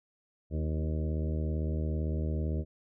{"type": "harmonic tone with a mistuned harmonic", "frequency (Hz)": 77.78, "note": "D#2", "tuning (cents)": 0, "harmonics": [1, 2, 3, 4, 5, 6, 7, 8], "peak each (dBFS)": [-30, -36, -40, -42, -44, -46, -47, -48], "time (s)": [0.5, 2.65], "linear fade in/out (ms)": 50, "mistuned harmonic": 4, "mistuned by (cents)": 25, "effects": []}